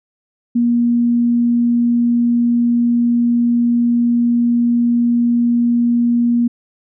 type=tone; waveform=sine; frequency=237.9 Hz; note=A#3; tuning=35 cents sharp; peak=-11 dBFS; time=0.55-6.48 s; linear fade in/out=10 ms; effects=none